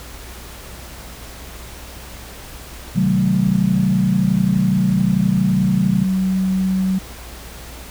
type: chord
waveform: sine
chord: A diminished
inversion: first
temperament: equal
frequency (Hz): 130.81 / 155.56 / 220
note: C3 / Eb3 / A3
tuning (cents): 0 / 0 / 0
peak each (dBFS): -22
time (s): 2.95-6.05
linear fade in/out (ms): 10
type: tone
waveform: sine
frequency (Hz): 188.4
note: F#3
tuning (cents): +32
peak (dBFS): -15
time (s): 2.96-6.99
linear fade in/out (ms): 10
effects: added 60 Hz sine -37 dBFS peak until 7.9 s + pink hiss -37 dBFS RMS until 7.9 s